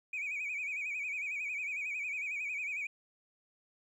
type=tone with vibrato; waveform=sine; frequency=2381 Hz; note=D7; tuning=23 cents sharp; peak=-33 dBFS; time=0.13-2.87 s; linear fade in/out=5 ms; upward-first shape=sine; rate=11 Hz; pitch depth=110 cents each way; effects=tanh soft clip ceiling -32 dBFS + 12-bit